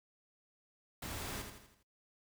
pink noise with echo, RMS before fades -43 dBFS, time 1.02-1.42 s, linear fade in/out 5 ms, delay 82 ms, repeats 5, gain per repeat -6 dB, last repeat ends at 1.83 s, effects noise-tail reverb RT60 0.1 s tail -20 dB re dry

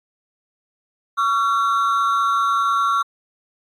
triangle ring-modulated tone, 1244.5 Hz, D#6, in tune, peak -11 dBFS, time 1.17-3.03 s, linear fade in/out 20 ms, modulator 118 Hz, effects AAC 48 kbps

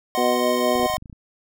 square chord, C diminished, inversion first, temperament equal, 622.3 / 740 / 1046.5 Hz, Eb5 / Gb5 / C6, 0 / 0 / 0 cents, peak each -27 dBFS, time 0.15-0.97 s, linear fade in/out 0 ms
harmonic tone, 123.47 Hz, B2, in tune, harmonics 2 / 3 / 4 / 5 / 6, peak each -25 / -25 / -25 / -25 / -25 dBFS, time 0.17-0.87 s, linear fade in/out 10 ms
clicks, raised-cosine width 5 ms, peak -28 dBFS, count 11, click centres 0.755 / 0.797 / 0.831 / 0.862 / 0.9 / 0.939 / 0.981 / 1.024 / 1.058 / 1.098 / 1.128 s
effects none

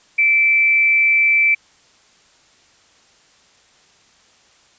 sine tone with frequency modulation, 2328 Hz, D7, 16 cents flat, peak -11 dBFS, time 0.18-1.55 s, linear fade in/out 10 ms, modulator 223 Hz, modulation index 0.22, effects white hiss -53 dBFS RMS until 4.78 s + resampled to 16000 Hz

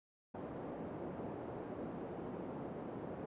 pink band-pass noise, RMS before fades -45 dBFS, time 0.34-3.26 s, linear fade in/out 10 ms, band 190 to 620 Hz, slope 12 dB/octave, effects resampled to 8000 Hz

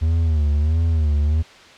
triangle tone with vibrato, 77.78 Hz, D#2, in tune, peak -13 dBFS, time 0.01-1.43 s, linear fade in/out 20 ms, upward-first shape sine, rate 1.5 Hz, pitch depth 110 cents each way, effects white hiss -44 dBFS RMS until 1.77 s + low-pass 4000 Hz 12 dB/octave

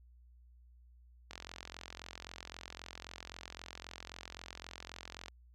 click train, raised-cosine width 0.2 ms, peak -27 dBFS, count 175, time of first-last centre 1.31-5.283 s, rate 43.8 Hz, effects added 60 Hz sine -58 dBFS peak until 5.54 s

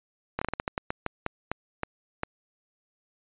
slowing click train, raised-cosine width 0.5 ms, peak -13 dBFS, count 14, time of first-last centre 0.39-2.234 s, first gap 25 ms, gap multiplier 1.26, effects resampled to 8000 Hz

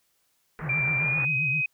white low-pass noise, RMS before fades -39 dBFS, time 0.59-1.25 s, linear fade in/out 0 ms, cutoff 2000 Hz, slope 48 dB/octave
sine tone with vibrato, 142.7 Hz, D3, 49 cents flat, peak -30 dBFS, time 0.61-1.62 s, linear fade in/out 20 ms, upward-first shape triangle, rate 7.6 Hz, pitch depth 230 cents each way
sine tone with pitch glide, 2364 to 2519 Hz, D7 to D#7, +11 to +21 cents, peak -23 dBFS, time 0.69-1.66 s, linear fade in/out 5 ms, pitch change +110 cents, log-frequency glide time 0.97-1.3 s
effects white hiss -70 dBFS RMS until 1.73 s

